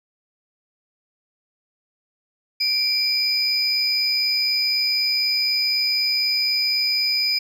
triangle tone pair together, 2349 / 4982 Hz, D7 / D#8, 0 / +1 cents, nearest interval octave + minor second, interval 1301 cents, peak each -24 / -18 dBFS, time 2.6-7.39 s, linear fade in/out 10 ms, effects none

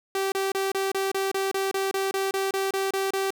sawtooth tone bursts, 387.9 Hz, G4, 18 cents flat, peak -20 dBFS, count 16, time 0.15-3.305 s, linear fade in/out 2 ms, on 170 ms, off 29 ms, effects 8-bit

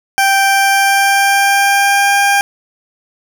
20% pulse tone with pitch glide, 784 to 800.5 Hz, G5 to G5, 0 to +36 cents, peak -4 dBFS, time 0.18-2.41 s, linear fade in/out 0 ms, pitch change +36 cents, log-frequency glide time 0.41-2.15 s, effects none

